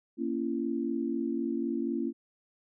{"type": "chord", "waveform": "sine", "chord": "A# diminished", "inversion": "none", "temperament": "equal with one note detuned", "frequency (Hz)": [233.1, 277.2, 337.7], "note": ["A#3", "C#4", "E4"], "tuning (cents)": [0, 0, 42], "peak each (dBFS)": -33, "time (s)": [0.17, 2.13], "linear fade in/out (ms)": 50, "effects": []}